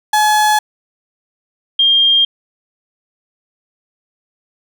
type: tone pair in turn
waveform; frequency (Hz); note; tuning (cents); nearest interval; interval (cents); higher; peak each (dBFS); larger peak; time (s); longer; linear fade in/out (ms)
35% pulse / sine; 850 / 3209; G#5 / G7; +40 / +40; octave + major seventh; 2300; second; -8; neither; 0.13-0.59 / 1.79-2.25; neither; 5
effects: none